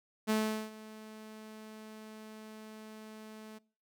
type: tone with ADSR envelope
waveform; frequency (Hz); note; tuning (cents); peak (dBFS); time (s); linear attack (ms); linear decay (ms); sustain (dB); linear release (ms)
sawtooth; 217; A3; -24; -23; 0.27-3.59; 30; 400; -20; 17
effects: noise-tail reverb RT60 0.5 s tail -24 dB re dry